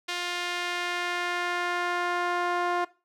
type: tone with band-pass filter sweep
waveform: sawtooth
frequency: 352.5 Hz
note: F4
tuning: 16 cents sharp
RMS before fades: -29 dBFS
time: 0.08-2.85 s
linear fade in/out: 10 ms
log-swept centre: 3200 to 980 Hz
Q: 1.1
effects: noise-tail reverb RT60 0.3 s tail -19 dB re dry